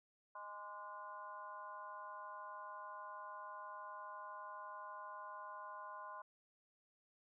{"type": "harmonic tone with a mistuned harmonic", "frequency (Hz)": 206.8, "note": "G#3", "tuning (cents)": -7, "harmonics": [3, 4, 5, 6, 7], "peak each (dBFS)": [-57, -58, -49, -60, -57], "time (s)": [0.35, 6.22], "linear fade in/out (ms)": 5, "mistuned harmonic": 6, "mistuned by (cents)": -78, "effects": []}